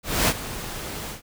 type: noise with ADSR envelope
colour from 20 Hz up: pink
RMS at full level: -18 dBFS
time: 0.03-1.22 s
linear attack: 250 ms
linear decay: 51 ms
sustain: -15 dB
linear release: 120 ms
effects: none